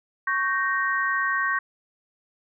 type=chord; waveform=sine; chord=G diminished; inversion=second; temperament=equal with one note detuned; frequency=1108.7 / 1553.6 / 1864.7 Hz; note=Db6 / G6 / Bb6; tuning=0 / -16 / 0 cents; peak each=-26 dBFS; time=0.27-1.59 s; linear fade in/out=5 ms; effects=none